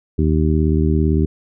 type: harmonic tone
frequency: 77.78 Hz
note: D#2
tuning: in tune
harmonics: 1 / 2 / 3 / 4 / 5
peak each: -16 / -19 / -21 / -22 / -23 dBFS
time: 0.18-1.26 s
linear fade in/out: 10 ms
effects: none